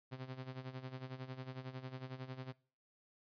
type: tone with tremolo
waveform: sawtooth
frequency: 130 Hz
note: C3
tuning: 11 cents flat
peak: -38 dBFS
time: 0.11-2.53 s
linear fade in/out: 20 ms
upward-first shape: sine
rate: 11 Hz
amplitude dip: 75%
effects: noise-tail reverb RT60 0.4 s tail -22 dB re dry + resampled to 11025 Hz